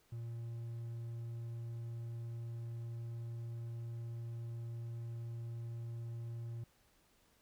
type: tone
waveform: triangle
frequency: 116.54 Hz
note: A#2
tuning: in tune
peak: -39 dBFS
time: 0.12-6.64 s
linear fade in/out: 5 ms
effects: pink hiss -71 dBFS RMS until 7.41 s